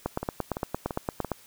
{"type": "two click trains", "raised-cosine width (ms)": 1, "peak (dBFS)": [-17, -13], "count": [4, 12], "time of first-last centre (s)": [[0.23, 1.247], [0.06, 1.317]], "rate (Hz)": [2.95, 8.75], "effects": ["white hiss -54 dBFS RMS until 1.46 s"]}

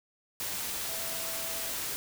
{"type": "tone in noise", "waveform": "sine", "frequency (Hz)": 659.3, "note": "E5", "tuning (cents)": 0, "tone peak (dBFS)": -45, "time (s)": [0.89, 1.7], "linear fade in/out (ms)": 0, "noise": "white", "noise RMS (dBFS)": -35, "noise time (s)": [0.4, 1.96], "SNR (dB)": -13, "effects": []}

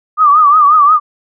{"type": "tone with vibrato", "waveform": "sine", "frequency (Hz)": 1198, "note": "D6", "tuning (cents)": 34, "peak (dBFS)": -4, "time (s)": [0.17, 1], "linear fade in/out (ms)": 50, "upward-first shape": "triangle", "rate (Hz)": 5.6, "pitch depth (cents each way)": 120, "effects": []}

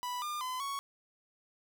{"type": "tone with pitch steps", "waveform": "45% pulse", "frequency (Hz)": [987, 1204, 1017, 1112], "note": ["B5", "D6", "C6", "C#6"], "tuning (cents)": [-1, 43, -50, 5], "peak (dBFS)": -35, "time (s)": [0.03, 0.79], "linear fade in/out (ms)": 0, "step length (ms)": 190, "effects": ["11-bit"]}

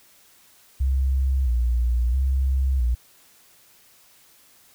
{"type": "tone with vibrato", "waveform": "sine", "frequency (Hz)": 63, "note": "B1", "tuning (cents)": 35, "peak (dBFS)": -18, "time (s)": [0.8, 2.95], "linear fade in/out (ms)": 10, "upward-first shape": "square", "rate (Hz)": 0.75, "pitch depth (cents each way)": 88, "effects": ["white hiss -55 dBFS RMS until 4.74 s"]}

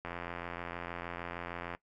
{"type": "click train", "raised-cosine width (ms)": 0.5, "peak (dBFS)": -24, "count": 148, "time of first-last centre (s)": [0.05, 1.749], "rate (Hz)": 86.5, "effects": ["noise-tail reverb RT60 0.1 s tail -19 dB re dry"]}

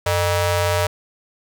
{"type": "ring-modulated tone", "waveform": "sawtooth", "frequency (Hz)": 350.3, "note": "F4", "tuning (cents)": 5, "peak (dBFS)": -10, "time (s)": [0.06, 0.87], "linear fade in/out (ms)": 5, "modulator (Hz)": 257, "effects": []}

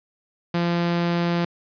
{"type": "tone", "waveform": "sawtooth", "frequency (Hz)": 172, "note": "F3", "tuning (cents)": -26, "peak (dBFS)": -16, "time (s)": [0.54, 1.45], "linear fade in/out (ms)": 5, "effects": ["resampled to 11025 Hz", "8-bit"]}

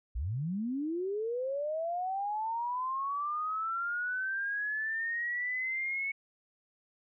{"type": "linear sweep", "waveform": "sine", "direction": "up", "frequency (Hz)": [49.49, 2217], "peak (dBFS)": -31, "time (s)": [0.15, 6.12], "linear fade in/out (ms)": 10, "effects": []}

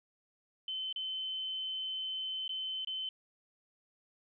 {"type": "tone with dropouts", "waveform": "sine", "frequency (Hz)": 3063, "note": "G7", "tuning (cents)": -41, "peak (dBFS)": -35, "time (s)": [0.68, 3.09], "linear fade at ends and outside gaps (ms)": 2, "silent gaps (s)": [[0.927, 0.96], [2.479, 2.492], [2.848, 2.872]], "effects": []}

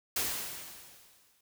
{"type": "noise with exponential decay", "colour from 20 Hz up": "white", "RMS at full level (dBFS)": -30, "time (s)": [0.16, 1.41], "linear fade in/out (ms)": 5, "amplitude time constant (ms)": 270, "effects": []}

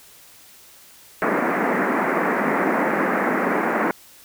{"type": "band-pass noise", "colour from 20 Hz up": "pink", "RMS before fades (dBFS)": -21, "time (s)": [1.22, 3.91], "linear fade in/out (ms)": 0, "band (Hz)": [190, 2100], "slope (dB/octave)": 48, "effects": ["white hiss -48 dBFS RMS until 4.24 s"]}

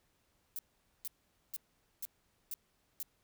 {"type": "noise bursts", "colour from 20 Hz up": "violet", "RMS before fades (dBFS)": -40, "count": 6, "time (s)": [0.56, 3.028], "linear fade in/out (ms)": 0, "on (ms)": 28, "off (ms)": 460, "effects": ["pink hiss -75 dBFS RMS until 3.23 s"]}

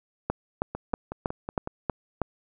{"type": "two click trains", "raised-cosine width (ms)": 1, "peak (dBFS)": [-11, -18], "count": [7, 6], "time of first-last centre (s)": [[0.3, 2.217], [0.75, 1.674]], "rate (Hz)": [3.13, 5.41], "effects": []}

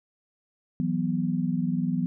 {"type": "chord", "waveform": "sine", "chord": "E suspended second", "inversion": "none", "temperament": "equal", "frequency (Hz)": [164.81, 185, 246.9], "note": ["E3", "F#3", "B3"], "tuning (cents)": [0, 0, 0], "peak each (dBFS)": -28, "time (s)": [0.8, 2.06], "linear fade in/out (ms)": 0, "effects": []}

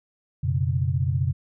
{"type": "chord", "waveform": "sine", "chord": "F# suspended fourth", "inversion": "none", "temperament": "equal with one note detuned", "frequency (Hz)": [90.44, 123.47, 138.59], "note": ["F#2", "B2", "C#3"], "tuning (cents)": [-39, 0, 0], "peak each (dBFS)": -25, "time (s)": [0.43, 1.33], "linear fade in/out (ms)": 10, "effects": []}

